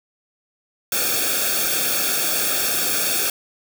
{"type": "noise with comb filter", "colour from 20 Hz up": "white", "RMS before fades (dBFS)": -21, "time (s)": [0.92, 3.3], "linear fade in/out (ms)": 2, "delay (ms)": 1, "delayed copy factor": -0.9, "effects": []}